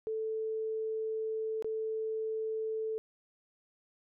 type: tone with dropouts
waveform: sine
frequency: 440 Hz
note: A4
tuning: in tune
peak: -32 dBFS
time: 0.07-2.98 s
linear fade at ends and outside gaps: 0 ms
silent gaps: 1.624-1.645 s
effects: none